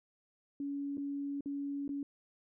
sine tone with dropouts, 282.1 Hz, C#4, 30 cents sharp, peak -35 dBFS, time 0.6-2.03 s, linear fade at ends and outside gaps 2 ms, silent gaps 0.972-0.979 / 1.408-1.458 / 1.879-1.891 s, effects none

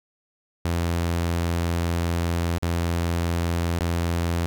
sawtooth tone with dropouts, 85 Hz, F2, 46 cents flat, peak -18 dBFS, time 0.65-4.46 s, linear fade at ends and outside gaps 0 ms, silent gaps 2.583-2.625 / 3.789-3.808 s, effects none

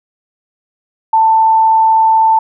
sine tone, 888 Hz, A5, 16 cents sharp, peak -6 dBFS, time 1.13-2.39 s, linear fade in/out 5 ms, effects none

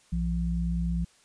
sine tone pair together, 60.5 / 171.12 Hz, B1 / F3, -35 / -35 cents, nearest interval octave + tritone, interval 1800 cents, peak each -28 dBFS, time 0.12-1.05 s, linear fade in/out 10 ms, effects white hiss -61 dBFS RMS until 1.24 s + resampled to 22050 Hz

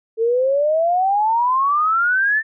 sine exponential sweep, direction up, 441.8 to 1800 Hz, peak -14 dBFS, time 0.17-2.43 s, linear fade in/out 50 ms, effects none

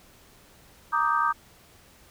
sine chord, Eb major seventh, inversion second, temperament equal, 932.3 / 1174.7 / 1244.5 / 1568 Hz, Bb5 / D6 / Eb6 / G6, 0 / 0 / 0 / 0 cents, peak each -28 / -26 / -25 / -29 dBFS, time 0.92-1.33 s, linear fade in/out 20 ms, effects pink hiss -55 dBFS RMS until 2.1 s

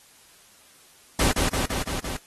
pink noise with echo, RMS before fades -22 dBFS, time 1.19-1.32 s, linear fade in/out 5 ms, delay 170 ms, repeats 5, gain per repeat -2 dB, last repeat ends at 2.17 s, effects white hiss -54 dBFS RMS until 2.26 s + AAC 32 kbps

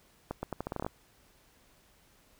accelerating click train, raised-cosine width 1 ms, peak -20 dBFS, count 11, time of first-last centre 0.31-0.865 s, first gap 120 ms, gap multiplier 0.81, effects pink hiss -64 dBFS RMS until 2.39 s

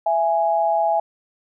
sine tone pair together, 665.8 / 830.6 Hz, E5 / G#5, +17 / 0 cents, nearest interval major third, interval 383 cents, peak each -19 dBFS, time 0.06-1 s, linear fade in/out 5 ms, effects none

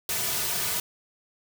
white noise with comb filter, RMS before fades -28 dBFS, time 0.09-0.8 s, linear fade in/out 2 ms, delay 3.7 ms, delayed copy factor -0.9, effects none

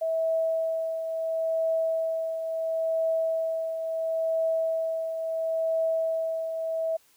sine tone with tremolo, 650 Hz, E5, 24 cents flat, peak -22 dBFS, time 0.01-6.97 s, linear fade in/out 10 ms, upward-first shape triangle, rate 0.73 Hz, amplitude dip 55%, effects white hiss -62 dBFS RMS until 7.16 s

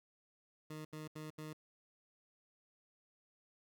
20% pulse tone bursts, 154.6 Hz, D#3, 11 cents flat, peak -40 dBFS, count 4, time 0.7-1.531 s, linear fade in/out 5 ms, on 150 ms, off 77 ms, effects none

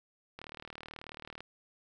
click train, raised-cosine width 0.3 ms, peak -28 dBFS, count 40, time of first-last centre 0.39-1.406 s, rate 38.4 Hz, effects none

